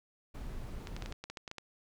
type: noise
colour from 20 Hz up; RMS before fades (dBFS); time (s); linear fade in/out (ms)
brown; -42; 0.34-1.13; 10
type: clicks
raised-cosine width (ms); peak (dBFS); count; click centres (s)
0.2; -25; 11; 0.872 / 0.965 / 1.023 / 1.06 / 1.124 / 1.24 / 1.3 / 1.372 / 1.478 / 1.514 / 1.583
effects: none